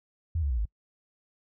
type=tone with pitch steps; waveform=sine; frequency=82.41 / 70.92 / 61.03 / 52.52 Hz; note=E2 / C#2 / B1 / G#1; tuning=0 / +40 / -20 / +20 cents; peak=-25 dBFS; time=0.35-0.654 s; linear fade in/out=5 ms; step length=76 ms; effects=noise-tail reverb RT60 0.1 s tail -26 dB re dry